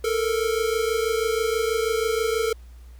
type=tone pair together; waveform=square; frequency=440 / 466.2 Hz; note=A4 / A#4; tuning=0 / 0 cents; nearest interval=minor second; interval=100 cents; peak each=-24 / -26 dBFS; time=0.04-2.53 s; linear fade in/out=5 ms; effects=added 60 Hz sine -41 dBFS peak until 2.99 s + pink hiss -59 dBFS RMS until 2.99 s